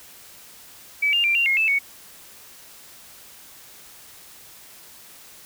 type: tone with pitch steps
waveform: sine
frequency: 2294 / 2805 / 2366 / 2770 / 2152 / 2630 / 2225 Hz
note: D7 / F7 / D7 / F7 / C7 / E7 / C#7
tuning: -41 / +7 / +12 / -15 / +48 / -5 / +6 cents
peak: -17 dBFS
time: 1.02-1.79 s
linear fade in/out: 10 ms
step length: 110 ms
effects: white hiss -46 dBFS RMS until 5.45 s